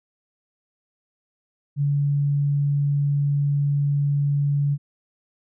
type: tone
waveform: sine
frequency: 143 Hz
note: D3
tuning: 46 cents flat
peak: -18 dBFS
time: 1.76-4.78 s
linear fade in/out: 50 ms
effects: none

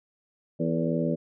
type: harmonic tone with a mistuned harmonic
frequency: 82.3 Hz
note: E2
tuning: 2 cents flat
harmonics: 2 / 3 / 4 / 5 / 6 / 7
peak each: -28 / -29 / -32 / -35 / -33 / -32 dBFS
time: 0.59-1.16 s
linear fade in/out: 20 ms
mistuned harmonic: 5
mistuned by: +63 cents
effects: none

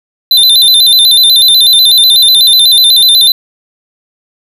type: tone with vibrato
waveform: square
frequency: 3800 Hz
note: A#7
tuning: 33 cents sharp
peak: -3 dBFS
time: 0.31-3.32 s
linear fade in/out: 2 ms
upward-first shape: square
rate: 8.1 Hz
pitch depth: 97 cents each way
effects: none

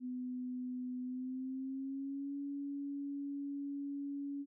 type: tone with pitch glide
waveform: sine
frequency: 251.1 to 281.9 Hz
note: B3 to C#4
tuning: +29 to +29 cents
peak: -38 dBFS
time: 0-4.46 s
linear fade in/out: 50 ms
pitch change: +200 cents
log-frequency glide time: 1.02-2.36 s
effects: none

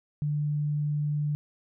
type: tone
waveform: sine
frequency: 148.1 Hz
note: D3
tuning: 15 cents sharp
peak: -25 dBFS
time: 0.22-1.35 s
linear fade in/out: 0 ms
effects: none

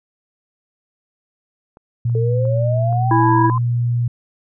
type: clicks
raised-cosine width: 1 ms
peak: -29 / -32 / -27 / -25 dBFS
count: 4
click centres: 1.771 / 2.097 / 2.453 / 2.927 s
type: tone with pitch glide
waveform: sine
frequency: 118.6 to 119.84 Hz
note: A#2 to A#2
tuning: +30 to +48 cents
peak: -15 dBFS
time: 2.05-4.08 s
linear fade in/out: 5 ms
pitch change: +18 cents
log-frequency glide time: 2.69-3.25 s
type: exponential sweep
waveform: sine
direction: up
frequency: 440 to 1046.5 Hz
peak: -20 dBFS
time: 2.15-3.58 s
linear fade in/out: 2 ms
type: harmonic tone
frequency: 329.6 Hz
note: E4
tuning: in tune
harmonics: 1 / 3 / 5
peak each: -16 / -15 / -27 dBFS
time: 3.11-3.5 s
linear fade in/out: 2 ms
effects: none

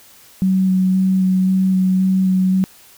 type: tone with vibrato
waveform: sine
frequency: 187.7 Hz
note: F#3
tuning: 25 cents sharp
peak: -12 dBFS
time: 0.42-2.64 s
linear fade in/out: 0 ms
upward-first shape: square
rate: 1.9 Hz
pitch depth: 10 cents each way
effects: white hiss -46 dBFS RMS until 2.97 s

